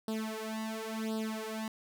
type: tone with flanger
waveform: sawtooth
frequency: 220 Hz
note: A3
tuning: in tune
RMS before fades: -37 dBFS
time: 0.08-1.68 s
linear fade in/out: 2 ms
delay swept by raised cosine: 0.22 to 3.52 ms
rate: 0.94 Hz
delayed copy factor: +0.95
effects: none